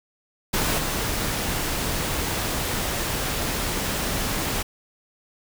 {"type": "noise with level steps", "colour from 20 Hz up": "pink", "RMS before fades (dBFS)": [-23, -26], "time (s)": [0.53, 4.63], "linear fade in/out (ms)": 10, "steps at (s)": 0.78, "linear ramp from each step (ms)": 5, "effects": []}